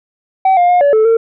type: tone with pitch steps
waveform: sine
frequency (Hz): 763 / 706 / 714 / 571 / 436.8 / 454.9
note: G5 / F5 / F5 / D5 / A4 / A#4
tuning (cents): -47 / +19 / +38 / -49 / -13 / -42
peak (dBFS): -4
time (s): 0.45-1.17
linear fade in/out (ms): 5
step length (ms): 120
effects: tanh soft clip ceiling -6 dBFS